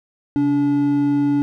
triangle tone pair together, 135.6 / 287.3 Hz, C#3 / D4, -38 / -38 cents, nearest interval octave + minor second, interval 1300 cents, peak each -24 / -13 dBFS, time 0.36-1.42 s, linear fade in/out 0 ms, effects none

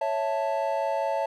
triangle chord, A major, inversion first, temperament equal, 554.4 / 659.3 / 880 Hz, C#5 / E5 / A5, 0 / 0 / 0 cents, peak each -27 / -27 / -27 dBFS, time 0.01-1.26 s, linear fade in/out 5 ms, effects none

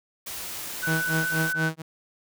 white noise, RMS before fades -35 dBFS, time 0.26-1.53 s, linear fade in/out 10 ms
sine tone with pitch glide, 1495 to 1506.3 Hz, F#6 to F#6, +17 to +31 cents, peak -25 dBFS, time 0.82-1.7 s, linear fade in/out 20 ms, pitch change +14 cents, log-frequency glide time 1.25-1.32 s
sawtooth tone with tremolo, 160 Hz, D#3, 49 cents sharp, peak -19 dBFS, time 0.87-1.82 s, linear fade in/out 5 ms, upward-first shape sine, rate 4.2 Hz, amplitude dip 100%
effects none

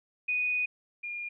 sine tone pair in turn, 2481 / 2416 Hz, D#7 / D7, -6 / +48 cents, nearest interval unison, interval 46 cents, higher first, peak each -26 / -34 dBFS, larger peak first, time 0.28-0.66 / 1.03-1.29 s, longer first, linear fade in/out 10 ms, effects none

